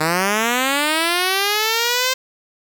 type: linear sweep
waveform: 5% pulse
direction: up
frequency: 151.7 to 523.3 Hz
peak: -5 dBFS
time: 0-2.14 s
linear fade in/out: 10 ms
effects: none